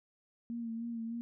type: tone with vibrato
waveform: sine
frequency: 230.9 Hz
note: A#3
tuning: 16 cents flat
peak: -36 dBFS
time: 0.5-1.21 s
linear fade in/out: 0 ms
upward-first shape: sine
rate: 3.3 Hz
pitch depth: 35 cents each way
effects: none